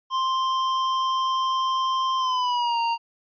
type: tone with pitch glide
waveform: square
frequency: 1048 to 928.3 Hz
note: C6 to A#5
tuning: +2 to -7 cents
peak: -22 dBFS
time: 0.1-2.98 s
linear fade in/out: 50 ms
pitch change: -209 cents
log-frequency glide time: 2.18-2.79 s
effects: resampled to 11025 Hz